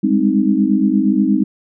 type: chord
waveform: sine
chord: Ab major seventh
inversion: third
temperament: equal with one note detuned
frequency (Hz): 199.19 / 207.7 / 261.6 / 311.1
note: G3 / Ab3 / C4 / Eb4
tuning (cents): +28 / 0 / 0 / 0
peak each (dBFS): -17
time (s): 0.03-1.44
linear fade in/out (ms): 10
effects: none